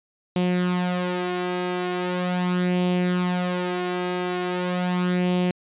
sawtooth tone with flanger, 179.8 Hz, F#3, 49 cents flat, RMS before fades -24 dBFS, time 0.36-5.51 s, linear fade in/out 2 ms, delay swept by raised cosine 0.32 to 3.12 ms, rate 0.4 Hz, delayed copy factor +0.6, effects resampled to 8000 Hz

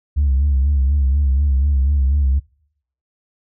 sine tone with vibrato, 69.3 Hz, C#2, in tune, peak -11 dBFS, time 0.16-2.4 s, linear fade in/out 20 ms, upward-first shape sine, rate 4.1 Hz, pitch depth 92 cents each way, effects noise-tail reverb RT60 0.7 s tail -25 dB re dry + tanh soft clip ceiling -10 dBFS

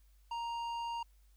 triangle tone with tanh clipping, 934 Hz, A#5, 3 cents sharp, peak -38 dBFS, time 0.31-1.03 s, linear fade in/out 5 ms, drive 15 dB, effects added 50 Hz sine -61 dBFS peak until 1.36 s + white hiss -75 dBFS RMS until 1.36 s

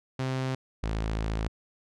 sawtooth tone pair in turn, 130.9 / 54.33 Hz, C3 / A1, +1 / -21 cents, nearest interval octave + minor third, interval 1522 cents, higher first, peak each -24 dBFS, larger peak neither, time 0.19-0.55 / 0.83-1.48 s, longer second, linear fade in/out 5 ms, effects low-pass 6000 Hz 12 dB/octave

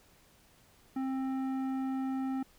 sine tone with tanh clipping, 264.6 Hz, C4, 20 cents sharp, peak -33 dBFS, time 0.96-2.43 s, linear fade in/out 5 ms, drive 12 dB, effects pink hiss -63 dBFS RMS until 2.58 s

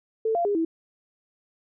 sine tone with pitch steps, 443.8 / 689 / 408 / 327 Hz, A4 / F5 / G#4 / E4, +15 / -24 / -31 / -14 cents, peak -21 dBFS, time 0.25-0.65 s, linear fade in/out 5 ms, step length 100 ms, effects none

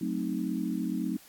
sine chord, F# diminished seventh, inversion none, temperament equal, 185 / 220 / 261.6 / 311.1 Hz, F#3 / A3 / C4 / Eb4, 0 / 0 / 0 / 0 cents, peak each -34 dBFS, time 0.01-1.17 s, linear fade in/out 5 ms, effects white hiss -55 dBFS RMS until 1.28 s + AAC 64 kbps

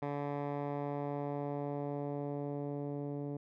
10% pulse tone with low-pass filter sweep, 143.8 Hz, D3, 36 cents flat, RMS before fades -38 dBFS, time 0.02-3.37 s, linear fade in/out 5 ms, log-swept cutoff 1400 to 380 Hz, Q 0.88, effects none

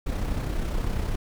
brown noise with amplitude modulation, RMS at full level -25 dBFS, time 0.06-1.16 s, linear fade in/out 10 ms, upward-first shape sine, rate 32.3 Hz, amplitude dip 45%, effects none

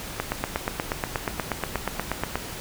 click train, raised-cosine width 0.5 ms, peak -9 dBFS, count 19, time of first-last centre 0.2-2.356 s, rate 8.35 Hz, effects pink hiss -36 dBFS RMS until 2.6 s

